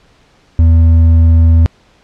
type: tone with hard clipping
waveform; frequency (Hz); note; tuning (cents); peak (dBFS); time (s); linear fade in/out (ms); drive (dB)
sine; 82.1; E2; -6; -5; 0.59-1.66; 0; 4
effects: pink hiss -49 dBFS RMS until 2.03 s + low-pass 5000 Hz 12 dB/octave